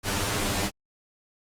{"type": "noise with comb filter", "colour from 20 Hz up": "pink", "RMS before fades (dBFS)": -27, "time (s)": [0.03, 0.71], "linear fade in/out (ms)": 50, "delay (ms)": 10, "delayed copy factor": 0.9, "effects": ["low-pass 12000 Hz 12 dB/octave", "Opus 48 kbps"]}